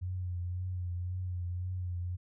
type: tone with vibrato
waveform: sine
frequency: 90 Hz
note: F#2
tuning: 47 cents flat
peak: -33 dBFS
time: 0.01-2.17 s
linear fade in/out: 20 ms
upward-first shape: triangle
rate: 1.9 Hz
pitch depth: 45 cents each way
effects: none